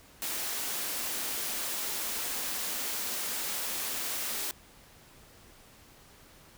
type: high-pass noise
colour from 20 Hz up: white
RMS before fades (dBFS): -34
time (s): 0.22-4.51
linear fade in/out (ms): 0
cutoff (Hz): 190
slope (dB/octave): 96
effects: pink hiss -56 dBFS RMS until 6.57 s